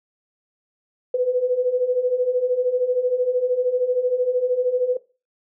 sine beating tone pair, 490 / 503 Hz, B4 / B4, -14 / +32 cents, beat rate 13 Hz, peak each -24 / -19 dBFS, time 1.14-4.97 s, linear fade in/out 5 ms, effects noise-tail reverb RT60 0.3 s tail -17 dB re dry

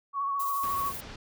sine tone with vibrato, 1115 Hz, C#6, 10 cents sharp, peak -27 dBFS, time 0.13-0.93 s, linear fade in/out 50 ms, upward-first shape sine, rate 14 Hz, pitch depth 27 cents each way
violet noise with tremolo, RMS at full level -37 dBFS, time 0.39-1.01 s, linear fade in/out 10 ms, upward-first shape triangle, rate 13 Hz, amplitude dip 35%
pink low-pass noise, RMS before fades -44 dBFS, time 0.63-1.16 s, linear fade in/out 5 ms, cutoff 5600 Hz, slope 24 dB/octave
effects none

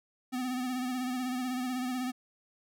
square tone with vibrato, 252.9 Hz, B3, 41 cents sharp, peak -32 dBFS, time 0.32-2.12 s, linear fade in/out 20 ms, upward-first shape sine, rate 16 Hz, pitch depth 44 cents each way, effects none

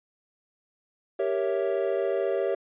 triangle chord, G diminished seventh, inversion none, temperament equal, 392 / 466.2 / 554.4 / 659.3 Hz, G4 / Bb4 / Db5 / Fb5, 0 / 0 / 0 / 0 cents, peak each -26 / -29 / -27 / -30 dBFS, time 1.19-2.55 s, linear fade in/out 5 ms, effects resampled to 8000 Hz

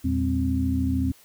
sine tone cluster, 82.2 / 115.8 / 200.8 / 262 Hz, E2 / A#2 / G3 / C4, -4 / -11 / +42 / +2 cents, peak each -25 / -31 / -32 / -24 dBFS, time 0.04-1.12 s, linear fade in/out 10 ms, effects white hiss -54 dBFS RMS until 1.24 s

